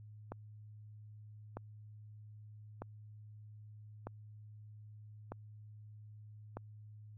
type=click train; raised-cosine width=1 ms; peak=-28 dBFS; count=6; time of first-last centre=0.32-6.57 s; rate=0.8 Hz; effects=added 106 Hz sine -51 dBFS peak until 7.17 s